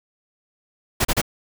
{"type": "noise bursts", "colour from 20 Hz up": "pink", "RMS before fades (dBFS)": -19, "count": 3, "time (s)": [1, 1.216], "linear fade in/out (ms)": 10, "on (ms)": 50, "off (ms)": 33, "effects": []}